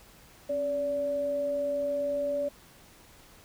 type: tone pair together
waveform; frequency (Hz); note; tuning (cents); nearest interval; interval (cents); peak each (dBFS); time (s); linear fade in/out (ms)
sine; 271.5 / 575.8; C#4 / D5; -36 / -34; octave + minor second; 1302; -39 / -27; 0.49-2.49; 10
effects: pink hiss -55 dBFS RMS until 3.44 s